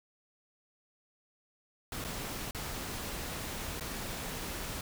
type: noise with dropouts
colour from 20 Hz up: pink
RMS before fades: -39 dBFS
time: 1.92-4.81 s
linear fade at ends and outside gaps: 2 ms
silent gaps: 2.042-2.047 / 2.51-2.547 / 3.798-3.808 s
effects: none